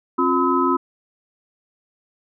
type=tone cluster; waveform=sine; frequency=268.8 / 354.5 / 1012 / 1284 Hz; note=C4 / F4 / B5 / E6; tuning=+47 / +26 / +42 / -46 cents; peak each=-21 dBFS; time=0.18-0.77 s; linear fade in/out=10 ms; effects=none